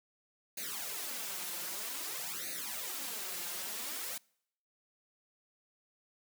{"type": "noise with flanger", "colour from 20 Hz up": "white", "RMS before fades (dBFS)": -40, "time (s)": [0.57, 4.18], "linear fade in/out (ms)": 5, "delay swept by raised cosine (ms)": [0.46, 5.76], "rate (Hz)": 0.52, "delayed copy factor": 1, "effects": ["noise-tail reverb RT60 0.7 s tail -26 dB re dry", "high-pass 200 Hz 12 dB/octave"]}